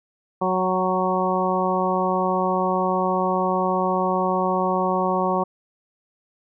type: harmonic tone with a mistuned harmonic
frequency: 185 Hz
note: F#3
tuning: in tune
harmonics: 1 / 2 / 3 / 4 / 5 / 6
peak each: -26 / -26 / -26 / -26 / -26 / -26 dBFS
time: 0.41-5.44 s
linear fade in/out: 10 ms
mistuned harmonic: 4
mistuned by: +15 cents
effects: none